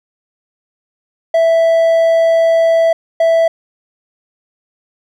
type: tone bursts at uneven times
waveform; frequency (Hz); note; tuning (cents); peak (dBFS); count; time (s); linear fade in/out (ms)
triangle; 659.3; E5; 0; -6; 2; 1.34-2.93 / 3.2-3.48; 5
effects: none